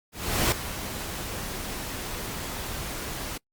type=noise with ADSR envelope; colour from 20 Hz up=pink; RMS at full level=-22 dBFS; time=0.12-3.38 s; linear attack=400 ms; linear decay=4 ms; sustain=-12 dB; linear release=11 ms; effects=noise-tail reverb RT60 0.1 s tail -25 dB re dry + Opus 48 kbps